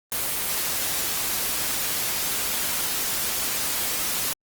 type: noise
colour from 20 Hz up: white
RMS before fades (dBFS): -26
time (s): 0.12-4.33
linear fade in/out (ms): 0
effects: Opus 24 kbps